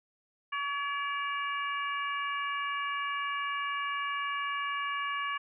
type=harmonic tone with a mistuned harmonic; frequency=567 Hz; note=C#5; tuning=39 cents sharp; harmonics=2 / 3 / 4 / 5; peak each=-33 / -37 / -39 / -41 dBFS; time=0.52-5.38 s; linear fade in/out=10 ms; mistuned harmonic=4; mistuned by=+34 cents; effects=none